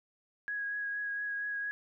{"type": "tone with vibrato", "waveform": "sine", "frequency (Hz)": 1657, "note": "G#6", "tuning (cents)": -4, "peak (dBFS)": -33, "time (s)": [0.48, 1.71], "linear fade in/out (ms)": 0, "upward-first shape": "triangle", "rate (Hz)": 4.3, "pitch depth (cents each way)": 19, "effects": []}